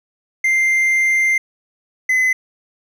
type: tone pair in turn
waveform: triangle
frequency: 2093 / 2030 Hz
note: C7 / B6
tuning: 0 / +47 cents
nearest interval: minor second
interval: 53 cents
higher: first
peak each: -11 dBFS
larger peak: neither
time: 0.44-1.38 / 2.09-2.33 s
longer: first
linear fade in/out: 5 ms
effects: none